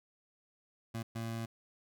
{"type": "tone bursts at uneven times", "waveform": "25% pulse", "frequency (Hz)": 114.1, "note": "A#2", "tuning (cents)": -37, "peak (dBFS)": -33, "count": 2, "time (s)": [[0.94, 1.03], [1.15, 1.46]], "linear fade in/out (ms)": 10, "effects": []}